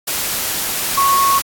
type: tone in noise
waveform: sine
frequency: 1102 Hz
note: C#6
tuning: 11 cents flat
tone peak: -11 dBFS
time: 0.97-1.39 s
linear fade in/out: 10 ms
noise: white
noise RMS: -20 dBFS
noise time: 0.07-1.42 s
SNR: +6 dB
effects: AAC 64 kbps